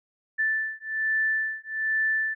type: beating tone pair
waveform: sine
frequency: 1760 / 1761.2 Hz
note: A6 / A6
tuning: 0 / +1 cents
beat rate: 1.2 Hz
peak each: -27 dBFS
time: 0.38-2.35 s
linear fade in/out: 20 ms
effects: none